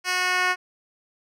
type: tone with band-pass filter sweep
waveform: 10% pulse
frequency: 364.7 Hz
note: F#4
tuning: 25 cents flat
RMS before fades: -23 dBFS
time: 0.04-0.56 s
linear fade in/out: 50 ms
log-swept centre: 3900 to 1800 Hz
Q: 0.77
effects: none